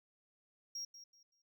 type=tone with echo; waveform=triangle; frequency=5600 Hz; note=F8; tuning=4 cents sharp; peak=-39 dBFS; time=0.75-0.85 s; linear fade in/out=5 ms; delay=190 ms; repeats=3; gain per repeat=-12 dB; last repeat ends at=1.42 s; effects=none